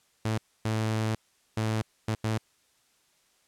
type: tone bursts at uneven times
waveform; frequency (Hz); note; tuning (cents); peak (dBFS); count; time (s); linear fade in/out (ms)
sawtooth; 110; A2; 0; -22; 5; 0.25-0.38 / 0.65-1.15 / 1.57-1.82 / 2.08-2.15 / 2.24-2.38; 5
effects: white hiss -67 dBFS RMS until 3.47 s + low-pass 10000 Hz 12 dB/octave